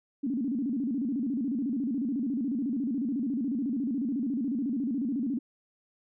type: tone with vibrato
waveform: sine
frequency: 255 Hz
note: C4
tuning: 44 cents flat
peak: -27 dBFS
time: 0.23-5.39 s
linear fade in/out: 10 ms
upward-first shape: square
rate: 14 Hz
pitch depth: 180 cents each way
effects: none